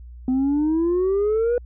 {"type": "exponential sweep", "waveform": "sine", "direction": "up", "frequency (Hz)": [252.8, 491.7], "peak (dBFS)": -15, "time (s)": [0.28, 1.58], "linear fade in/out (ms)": 2, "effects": ["tanh soft clip ceiling -16 dBFS", "added 60 Hz sine -37 dBFS peak until 1.65 s"]}